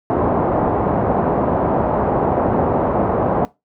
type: low-pass noise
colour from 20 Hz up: white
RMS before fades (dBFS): -17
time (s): 0.1-3.45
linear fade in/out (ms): 0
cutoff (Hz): 860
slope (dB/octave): 24
effects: noise-tail reverb RT60 0.2 s tail -19 dB re dry + high-pass 60 Hz 12 dB/octave